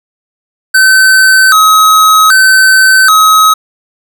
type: tone with vibrato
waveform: square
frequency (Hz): 1396.9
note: F6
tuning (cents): 0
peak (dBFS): -3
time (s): 0.74-3.54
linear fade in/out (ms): 10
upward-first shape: square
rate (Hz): 0.64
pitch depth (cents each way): 160
effects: none